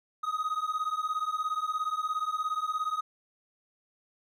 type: beating tone pair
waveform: triangle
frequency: 1246 / 1263 Hz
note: D#6 / D#6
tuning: +2 / +26 cents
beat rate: 17 Hz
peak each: -30 dBFS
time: 0.23-3.01 s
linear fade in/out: 10 ms
effects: none